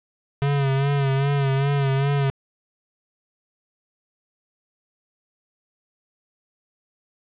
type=tone with vibrato; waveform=square; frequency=138.59 Hz; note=C#3; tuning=in tune; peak=-19 dBFS; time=0.42-2.3 s; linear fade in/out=0 ms; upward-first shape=sine; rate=2.5 Hz; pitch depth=50 cents each way; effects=resampled to 8000 Hz + 8-bit